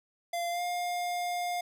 square tone with pitch glide, 690 to 707.8 Hz, F5 to F5, -21 to +23 cents, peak -31 dBFS, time 0.33-1.61 s, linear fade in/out 5 ms, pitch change +44 cents, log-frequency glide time 0.5-0.62 s, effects none

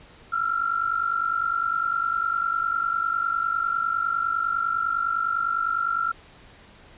sine tone pair together, 1338.1 / 1388 Hz, E6 / F6, +26 / -11 cents, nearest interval minor second, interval 63 cents, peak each -25 dBFS, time 0.32-6.12 s, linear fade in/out 10 ms, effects pink hiss -50 dBFS RMS until 6.97 s + resampled to 8000 Hz

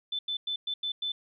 sine tone bursts at uneven times, 3518 Hz, A7, 1 cent flat, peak -29 dBFS, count 6, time 0.12-0.19 / 0.28-0.37 / 0.47-0.56 / 0.67-0.74 / 0.83-0.92 / 1.02-1.12 s, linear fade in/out 5 ms, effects none

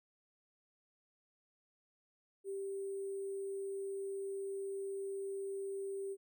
sine tone with sample-and-hold, 392 Hz, G4, in tune, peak -38 dBFS, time 2.44-6.17 s, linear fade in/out 50 ms, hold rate 8820 Hz, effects none

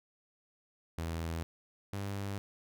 sawtooth tone pair in turn, 82.41 / 99.65 Hz, E2 / G2, 0 / +29 cents, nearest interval minor third, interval 329 cents, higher second, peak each -31 / -32 dBFS, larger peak first, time 0.98-1.43 / 1.93-2.38 s, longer neither, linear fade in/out 0 ms, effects none

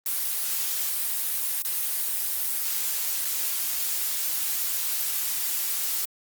blue noise with dropouts, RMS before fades -27 dBFS, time 0.06-6.05 s, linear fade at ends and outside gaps 1 ms, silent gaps 1.622-1.648 / 3.247-3.251 s, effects Opus 32 kbps

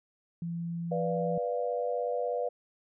sine tone with pitch glide, 169.3 to 171.17 Hz, E3 to F3, +46 to -34 cents, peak -32 dBFS, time 0.42-1.38 s, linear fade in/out 2 ms, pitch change +20 cents, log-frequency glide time 1-1.18 s
sine chord, B diminished, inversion none, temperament equal with one note detuned, 490.8 / 587.3 / 698.5 Hz, B4 / D5 / F5, -11 / 0 / 0 cents, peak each -31 / -34 / -35 dBFS, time 0.91-2.49 s, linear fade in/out 10 ms
effects none

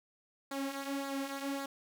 sawtooth tone with flanger, 275.6 Hz, C#4, 10 cents flat, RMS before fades -38 dBFS, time 0.51-1.66 s, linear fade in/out 5 ms, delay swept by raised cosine 0.34 to 4.04 ms, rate 1.8 Hz, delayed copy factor -0.6, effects none

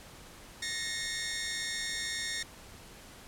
15% pulse tone cluster, 1756 / 1858 / 2163 Hz, A6 / A#6 / C#7, -4 / -6 / -43 cents, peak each -36 / -29 / -34 dBFS, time 0.62-2.43 s, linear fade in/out 5 ms, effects pink hiss -51 dBFS RMS until 3.27 s + low-pass 12000 Hz 12 dB/octave

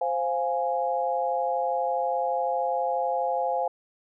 sine chord, F minor, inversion second, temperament equal, 523.3 / 698.5 / 830.6 Hz, C5 / F5 / Ab5, 0 / 0 / 0 cents, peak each -28 dBFS, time 0.01-3.68 s, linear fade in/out 5 ms, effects none

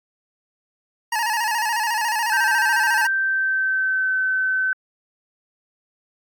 25% pulse tone with vibrato, 898 Hz, A5, 35 cents sharp, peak -16 dBFS, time 1.12-3.07 s, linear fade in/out 5 ms, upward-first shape square, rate 14 Hz, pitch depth 78 cents each way
sine tone with pitch glide, 1568 to 1526.9 Hz, G6 to G6, 0 to -46 cents, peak -18 dBFS, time 2.32-4.73 s, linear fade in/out 2 ms, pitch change -46 cents, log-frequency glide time 3.02-4.15 s
effects AAC 64 kbps

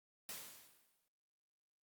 white noise with exponential decay, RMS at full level -45 dBFS, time 0.29-1.08 s, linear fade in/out 0 ms, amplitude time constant 170 ms, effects high-pass 100 Hz 12 dB/octave + Opus 48 kbps

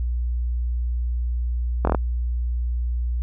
slowing click train, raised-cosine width 1 ms, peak -6 dBFS, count 5, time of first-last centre 1.85-1.948 s, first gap 23 ms, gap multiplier 1.04, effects added 60 Hz sine -21 dBFS peak until 3.22 s

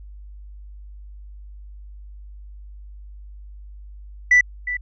sine tone with echo, 1975.5 Hz, B6, in tune, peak -8 dBFS, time 4.31-4.41 s, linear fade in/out 5 ms, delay 360 ms, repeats 1, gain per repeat -14 dB, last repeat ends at 4.77 s, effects tanh soft clip ceiling -8 dBFS + added 50 Hz sine -37 dBFS peak until 4.81 s

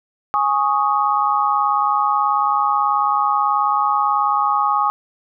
sine chord, Ab suspended fourth, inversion none, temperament just, 830.6 / 1107.5 / 1245.9 Hz, Ab5 / Db6 / Eb6, 0 / -2 / +2 cents, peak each -19 dBFS, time 0.34-4.9 s, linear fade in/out 0 ms, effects none

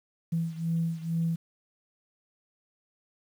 sine beating tone pair, 164.81 / 167.01 Hz, E3 / E3, 0 / +23 cents, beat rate 2.2 Hz, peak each -28 / -31 dBFS, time 0.32-1.36 s, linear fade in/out 10 ms, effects tanh soft clip ceiling -19 dBFS + 9-bit

